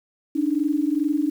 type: tone pair together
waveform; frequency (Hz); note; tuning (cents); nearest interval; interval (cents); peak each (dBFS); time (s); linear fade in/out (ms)
sine; 286.1 / 308.5; D4 / D#4; -45 / -15; minor second; 130; -22; 0.35-1.3; 10
effects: 8-bit